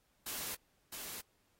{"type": "noise with echo", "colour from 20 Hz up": "white", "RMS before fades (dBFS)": -41, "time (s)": [0.26, 0.55], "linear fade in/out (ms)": 5, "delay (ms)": 660, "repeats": 1, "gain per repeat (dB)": -4, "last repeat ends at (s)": 1.21, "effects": ["pink hiss -75 dBFS RMS until 1.59 s", "AAC 48 kbps"]}